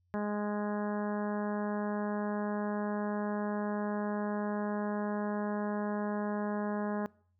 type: harmonic tone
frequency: 207.7 Hz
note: G#3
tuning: in tune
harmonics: 1 / 2 / 3 / 4 / 5 / 6 / 7 / 8 / 9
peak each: -33 / -39 / -39 / -42 / -44 / -50 / -50 / -47 / -58 dBFS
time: 0.14-7.06 s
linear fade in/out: 0 ms
effects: noise-tail reverb RT60 0.5 s tail -23 dB re dry + added 89 Hz sine -70 dBFS peak until 7.39 s